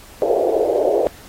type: band-pass noise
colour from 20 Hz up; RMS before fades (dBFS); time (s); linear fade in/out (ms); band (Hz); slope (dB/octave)
pink; -17; 0.22-1.07; 0; 370 to 680; 48
effects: pink hiss -43 dBFS RMS until 1.28 s + AAC 48 kbps